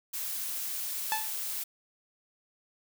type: noise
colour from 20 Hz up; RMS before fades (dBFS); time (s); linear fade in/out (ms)
blue; -35; 0.13-1.64; 10
type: tone with exponential decay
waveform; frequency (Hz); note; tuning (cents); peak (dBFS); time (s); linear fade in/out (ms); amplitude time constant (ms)
sawtooth; 872; A5; -16; -21; 1.12-1.35; 0; 50
effects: none